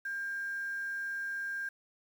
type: tone with quantisation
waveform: sine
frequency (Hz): 1599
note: G6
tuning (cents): +34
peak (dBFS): -34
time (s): 0.05-1.69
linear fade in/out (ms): 5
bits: 9
effects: none